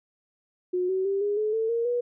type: tone with pitch steps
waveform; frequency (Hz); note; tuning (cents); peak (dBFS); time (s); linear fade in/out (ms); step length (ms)
sine; 362.2 / 377.6 / 393.6 / 410.3 / 427.8 / 445.9 / 464.9 / 484.6; F#4 / F#4 / G4 / G#4 / A4 / A4 / A#4 / B4; -37 / +35 / +7 / -21 / -49 / +23 / -5 / -33; -23; 0.73-2.01; 10; 160
effects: none